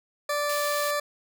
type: tone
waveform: 20% pulse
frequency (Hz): 585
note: D5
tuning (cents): -7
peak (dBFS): -20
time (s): 0.29-1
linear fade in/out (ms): 5
type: high-pass noise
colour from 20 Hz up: white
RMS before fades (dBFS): -36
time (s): 0.49-0.91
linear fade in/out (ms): 5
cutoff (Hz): 2200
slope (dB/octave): 24
effects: none